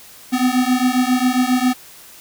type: beating tone pair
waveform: square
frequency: 248.9 / 256.3 Hz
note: B3 / C4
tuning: +14 / -36 cents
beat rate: 7.4 Hz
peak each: -18 dBFS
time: 0.32-1.74 s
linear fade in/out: 20 ms
effects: white hiss -42 dBFS RMS until 2.2 s